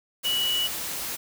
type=tone in noise; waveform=sine; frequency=2940 Hz; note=F#7; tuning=12 cents flat; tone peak=-23 dBFS; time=0.24-0.68 s; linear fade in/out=20 ms; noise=white; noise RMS=-32 dBFS; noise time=0.23-1.17 s; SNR=+6 dB; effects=none